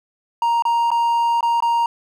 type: tone with dropouts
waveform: triangle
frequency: 935 Hz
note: A#5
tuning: 5 cents sharp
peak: -13 dBFS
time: 0.42-1.86 s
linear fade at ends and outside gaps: 2 ms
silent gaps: 0.623-0.652 / 0.905-0.915 / 1.408-1.428 / 1.604-1.623 s
effects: none